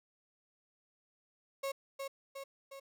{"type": "tone with echo", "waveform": "35% pulse", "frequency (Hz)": 547, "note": "C#5", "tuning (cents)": -23, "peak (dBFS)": -33, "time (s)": [1.63, 1.72], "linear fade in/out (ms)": 10, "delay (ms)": 360, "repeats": 3, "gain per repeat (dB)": -4, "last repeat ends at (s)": 2.8, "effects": []}